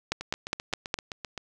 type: two click trains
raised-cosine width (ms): 0.2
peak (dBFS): -9 / -18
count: 5 / 10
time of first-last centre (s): 0.12-0.941 / 0.21-1.377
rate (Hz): 4.87 / 7.71
effects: none